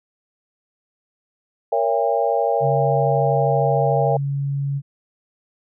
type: chord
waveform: sine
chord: A# diminished seventh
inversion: none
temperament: just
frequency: 466.2 / 559.4 / 671.3 / 805.5 Hz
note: A#4 / C#5 / E5 / G5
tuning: 0 / +16 / +31 / +47 cents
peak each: -22 dBFS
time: 1.72-4.17 s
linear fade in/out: 5 ms
type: tone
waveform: sine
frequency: 139.9 Hz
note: C#3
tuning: 16 cents sharp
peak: -20 dBFS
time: 2.6-4.82 s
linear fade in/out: 50 ms
effects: none